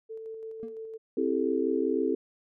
sine tone with tremolo, 444.5 Hz, A4, 18 cents sharp, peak -36 dBFS, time 0.09-0.98 s, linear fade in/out 20 ms, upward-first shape square, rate 5.9 Hz, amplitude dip 25%
triangle tone with exponential decay, 233.1 Hz, A#3, in tune, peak -33 dBFS, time 0.63-0.8 s, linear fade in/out 0 ms, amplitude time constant 35 ms
sine chord, A minor seventh, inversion first, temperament just, 264 / 330 / 396 / 440 Hz, C4 / E4 / G4 / A4, +16 / +2 / +18 / 0 cents, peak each -30 dBFS, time 1.17-2.15 s, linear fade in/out 5 ms
effects none

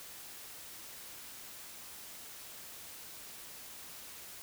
silence, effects white hiss -49 dBFS RMS until 4.42 s

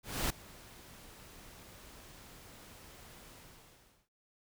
pink noise with ADSR envelope, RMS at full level -32 dBFS, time 0.03-4.09 s, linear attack 270 ms, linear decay 5 ms, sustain -22 dB, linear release 790 ms, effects none

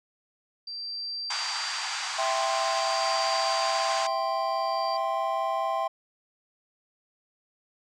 sine tone with tremolo, 4699 Hz, D8, in tune, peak -31 dBFS, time 0.67-4.97 s, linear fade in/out 5 ms, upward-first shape sine, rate 0.47 Hz, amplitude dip 70%
pink band-pass noise, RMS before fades -33 dBFS, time 1.3-4.07 s, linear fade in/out 5 ms, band 790 to 7800 Hz, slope 48 dB/octave
triangle chord, C major, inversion first, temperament equal, 659.3 / 784 / 1046.5 Hz, E5 / G5 / C6, 0 / 0 / 0 cents, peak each -28 dBFS, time 2.18-5.88 s, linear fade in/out 10 ms
effects none

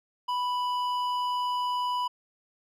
triangle tone with hard clipping, 989 Hz, B5, 2 cents sharp, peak -28 dBFS, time 0.28-2.08 s, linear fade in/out 10 ms, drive 12 dB, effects none

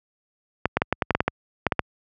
clicks, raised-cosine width 0.5 ms, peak -4 dBFS, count 12, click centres 0.656 / 0.77 / 0.819 / 0.926 / 1.022 / 1.107 / 1.15 / 1.205 / 1.28 / 1.667 / 1.722 / 1.793 s, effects high-pass 60 Hz 12 dB/octave

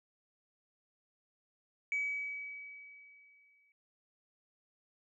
sine tone with exponential decay, 2278 Hz, C#7, 47 cents sharp, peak -29 dBFS, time 1.92-3.72 s, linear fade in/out 1 ms, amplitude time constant 390 ms, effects tanh soft clip ceiling -27 dBFS

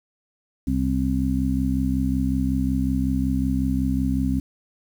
harmonic tone, 65.41 Hz, C2, in tune, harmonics 1 / 2 / 3 / 4, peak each -25 / -28 / -26 / -23 dBFS, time 0.67-4.4 s, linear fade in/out 5 ms, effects 8-bit

